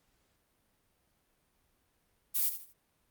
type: noise with echo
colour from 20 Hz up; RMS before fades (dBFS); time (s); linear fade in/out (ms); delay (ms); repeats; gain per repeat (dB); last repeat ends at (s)
violet; -29; 2.34-2.5; 20; 78; 3; -10; 2.734
effects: pink hiss -74 dBFS RMS until 3.1 s + Opus 48 kbps